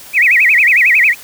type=tone with vibrato; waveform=sine; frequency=2204 Hz; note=C#7; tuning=11 cents flat; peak=-6 dBFS; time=0.13-1.15 s; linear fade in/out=50 ms; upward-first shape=sine; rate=11 Hz; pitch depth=280 cents each way; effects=white hiss -35 dBFS RMS until 1.23 s